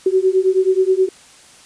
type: beating tone pair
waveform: sine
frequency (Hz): 372.2 / 381.6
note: F#4 / G4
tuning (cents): +10 / -47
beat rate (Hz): 9.4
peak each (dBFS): -15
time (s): 0.06-1.09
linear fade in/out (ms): 5
effects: white hiss -45 dBFS RMS until 1.65 s + resampled to 22050 Hz